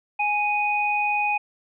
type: tone pair together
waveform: sine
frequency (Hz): 830.6 / 2489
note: G#5 / D#7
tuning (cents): 0 / 0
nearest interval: octave + perfect fifth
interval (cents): 1900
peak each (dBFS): -23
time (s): 0.19-1.38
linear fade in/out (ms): 10
effects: none